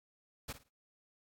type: noise with echo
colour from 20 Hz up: pink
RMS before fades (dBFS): -42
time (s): 0.48-0.53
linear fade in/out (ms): 10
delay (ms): 54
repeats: 3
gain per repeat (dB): -12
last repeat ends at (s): 0.692
effects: AAC 64 kbps